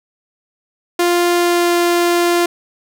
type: tone with pitch glide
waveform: sawtooth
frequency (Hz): 349.2 to 347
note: F4 to F4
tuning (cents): 0 to -11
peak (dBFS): -8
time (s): 0.99-2.46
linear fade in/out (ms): 5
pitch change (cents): -11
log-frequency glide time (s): 1.33-1.75
effects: none